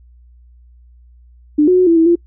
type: tone with pitch steps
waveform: sine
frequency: 298.7 / 364.4 / 366.5 / 334.3 / 325.9 / 343.2 Hz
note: D4 / F#4 / F#4 / E4 / E4 / F4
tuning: +29 / -26 / -16 / +24 / -20 / -30 cents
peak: -7 dBFS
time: 1.58-2.156 s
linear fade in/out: 10 ms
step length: 96 ms
effects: noise-tail reverb RT60 0.1 s tail -25 dB re dry + added 60 Hz sine -42 dBFS peak until 2.26 s